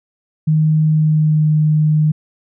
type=tone with pitch glide; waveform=sine; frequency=155.56 to 153.42 Hz; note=D#3 to D#3; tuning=0 to -24 cents; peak=-10 dBFS; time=0.47-2.12 s; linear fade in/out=10 ms; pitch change=-24 cents; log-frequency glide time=0.85-1.49 s; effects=none

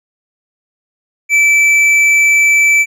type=tone with hard clipping; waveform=sine; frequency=2318 Hz; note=D7; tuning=23 cents flat; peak=-8 dBFS; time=1.29-2.86 s; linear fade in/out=50 ms; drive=6 dB; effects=none

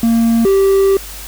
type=tone pair in turn; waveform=triangle; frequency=230 / 390.1 Hz; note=A#3 / G4; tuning=-23 / -8 cents; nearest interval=major sixth; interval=915 cents; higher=second; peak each=-7 / -6 dBFS; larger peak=second; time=0.03-0.45 / 0.45-0.97 s; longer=second; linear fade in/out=2 ms; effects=added 50 Hz sine -32 dBFS peak until 1.27 s + white hiss -31 dBFS RMS until 1.27 s

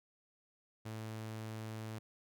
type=tone; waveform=sawtooth; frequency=110 Hz; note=A2; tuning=in tune; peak=-38 dBFS; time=0.85-1.99 s; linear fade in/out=10 ms; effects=none

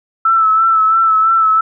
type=tone with vibrato; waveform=sine; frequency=1318.5 Hz; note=E6; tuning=in tune; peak=-8 dBFS; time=0.25-1.61 s; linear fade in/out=5 ms; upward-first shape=sine; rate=3 Hz; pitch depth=34 cents each way; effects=none

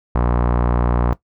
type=tone with low-pass filter; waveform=sawtooth; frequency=60 Hz; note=B1; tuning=49 cents flat; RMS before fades=-17 dBFS; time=0.15-1.13 s; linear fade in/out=0 ms; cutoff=1100 Hz; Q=1.9; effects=noise-tail reverb RT60 0.1 s tail -17 dB re dry

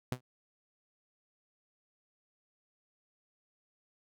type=tone with exponential decay; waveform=sawtooth; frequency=126 Hz; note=B2; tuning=35 cents sharp; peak=-25 dBFS; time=0.12-0.21 s; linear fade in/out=2 ms; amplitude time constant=18 ms; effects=none

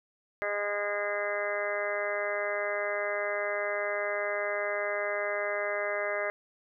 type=harmonic tone; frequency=205 Hz; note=G#3; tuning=22 cents flat; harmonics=2 / 3 / 4 / 5 / 6 / 7 / 8 / 9 / 10; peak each=-38 / -32 / -44 / -45 / -39 / -44 / -37 / -42 / -36 dBFS; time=0.42-6.3 s; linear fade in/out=0 ms; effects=none

